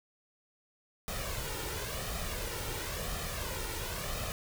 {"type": "noise with flanger", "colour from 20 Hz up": "pink", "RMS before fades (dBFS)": -37, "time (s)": [1.08, 4.32], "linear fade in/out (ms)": 0, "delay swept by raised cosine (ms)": [1.6, 2.19], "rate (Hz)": 0.96, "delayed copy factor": 0.6, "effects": []}